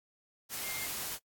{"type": "tone in noise", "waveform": "sine", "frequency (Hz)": 2115, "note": "C7", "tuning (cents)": 18, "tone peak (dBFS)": -41, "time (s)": [0.62, 0.89], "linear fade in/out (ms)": 50, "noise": "white", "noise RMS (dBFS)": -38, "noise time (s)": [0.49, 1.19], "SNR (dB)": -6, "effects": ["noise-tail reverb RT60 0.1 s tail -25 dB re dry", "AAC 64 kbps"]}